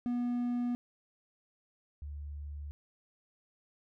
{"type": "tone pair in turn", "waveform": ["triangle", "sine"], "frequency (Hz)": [242.9, 72.84], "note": ["B3", "D2"], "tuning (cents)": [-29, -14], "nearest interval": "octave + major sixth", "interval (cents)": 2085, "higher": "first", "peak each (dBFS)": [-28, -39], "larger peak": "first", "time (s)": [[0.06, 0.75], [2.02, 2.71]], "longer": "neither", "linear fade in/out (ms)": 0, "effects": []}